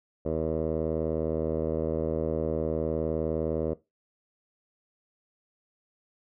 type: tone with low-pass filter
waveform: 10% pulse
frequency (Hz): 79.6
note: D#2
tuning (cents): +40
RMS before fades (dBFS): -29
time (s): 0.25-3.74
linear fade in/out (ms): 10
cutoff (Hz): 560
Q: 3.5
effects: noise-tail reverb RT60 0.2 s tail -17 dB re dry